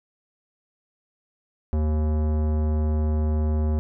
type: tone with tanh clipping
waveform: sine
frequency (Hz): 76.8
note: D#2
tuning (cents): -22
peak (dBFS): -22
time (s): 1.73-3.79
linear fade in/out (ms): 0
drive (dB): 18
effects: none